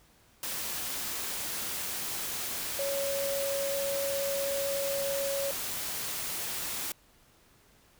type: tone in noise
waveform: sine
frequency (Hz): 556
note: C#5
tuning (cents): +5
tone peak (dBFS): -30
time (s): 2.79-5.51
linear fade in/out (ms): 2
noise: white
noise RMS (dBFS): -35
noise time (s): 0.43-6.92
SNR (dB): +2
effects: pink hiss -62 dBFS RMS until 7.99 s